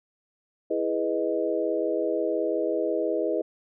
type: chord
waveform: sine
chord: E major seventh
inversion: none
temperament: equal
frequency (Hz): 329.6 / 415.3 / 493.9 / 622.3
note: E4 / G#4 / B4 / D#5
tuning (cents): 0 / 0 / 0 / 0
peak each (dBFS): -29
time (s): 0.7-3.42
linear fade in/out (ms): 10
effects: none